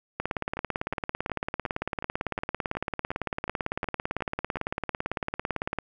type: two click trains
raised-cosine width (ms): 0.5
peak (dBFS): -13 / -20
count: 101 / 12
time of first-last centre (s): 0.2-5.787 / 0.57-4.57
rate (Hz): 17.9 / 2.75
effects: none